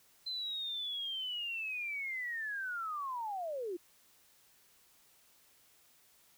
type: linear sweep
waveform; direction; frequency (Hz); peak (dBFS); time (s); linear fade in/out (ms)
sine; down; 4088 to 329.6; -36; 0.26-3.77; 10
effects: white hiss -66 dBFS RMS until 6.37 s